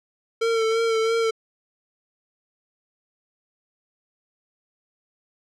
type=tone with vibrato; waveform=square; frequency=451.5 Hz; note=A4; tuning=45 cents sharp; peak=-20 dBFS; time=0.41-1.31 s; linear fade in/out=10 ms; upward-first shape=sine; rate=3 Hz; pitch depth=30 cents each way; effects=low-pass 6000 Hz 12 dB/octave